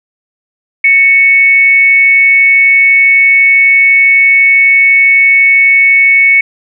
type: tone with frequency modulation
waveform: sine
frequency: 2217 Hz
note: C#7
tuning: in tune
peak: -3 dBFS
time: 0.84-6.41 s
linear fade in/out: 5 ms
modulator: 392 Hz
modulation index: 0.2
effects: none